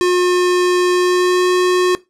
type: tone with pitch glide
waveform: square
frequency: 359.3 to 362.8 Hz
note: F4 to F#4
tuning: +49 to -34 cents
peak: -12 dBFS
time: 0.01-1.95 s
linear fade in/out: 0 ms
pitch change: +17 cents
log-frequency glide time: 0.94-1.48 s
effects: noise-tail reverb RT60 0.2 s tail -18 dB re dry + low-pass 9000 Hz 12 dB/octave